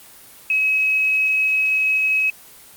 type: tone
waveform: sine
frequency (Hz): 2556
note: D#7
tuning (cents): +46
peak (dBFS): -15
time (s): 0.5-2.3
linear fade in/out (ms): 2
effects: white hiss -44 dBFS RMS until 2.76 s + Opus 24 kbps